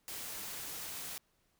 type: noise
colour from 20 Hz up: white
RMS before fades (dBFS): -43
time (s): 0.08-1.18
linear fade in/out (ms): 0
effects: pink hiss -75 dBFS RMS until 1.59 s